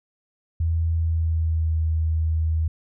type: tone with pitch glide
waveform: sine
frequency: 82.2 to 79.95 Hz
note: E2 to D#2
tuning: -4 to +48 cents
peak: -19 dBFS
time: 0.6-2.68 s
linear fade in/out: 5 ms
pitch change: -48 cents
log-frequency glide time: 0.95-1.77 s
effects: none